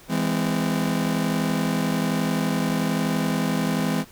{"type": "chord", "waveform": "40% pulse", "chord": "E augmented", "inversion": "none", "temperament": "just", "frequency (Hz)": [164.81, 206, 257.5], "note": ["E3", "G#3", "B#3"], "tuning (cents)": [0, -14, -28], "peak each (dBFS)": -25, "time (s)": [0.08, 4.05], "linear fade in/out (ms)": 50, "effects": ["pink hiss -49 dBFS RMS until 4.11 s"]}